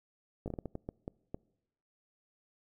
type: slowing click train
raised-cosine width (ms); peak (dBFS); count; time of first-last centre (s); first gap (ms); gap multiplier
2; -25; 10; 0.46-1.345; 18; 1.4
effects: noise-tail reverb RT60 0.9 s tail -25 dB re dry